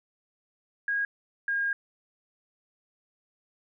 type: tone pair in turn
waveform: sine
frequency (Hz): 1638 / 1622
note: G#6 / G#6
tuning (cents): -24 / -41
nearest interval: unison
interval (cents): 17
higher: first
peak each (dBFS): -25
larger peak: neither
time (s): 0.88-1.05 / 1.48-1.73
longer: second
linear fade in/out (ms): 2
effects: none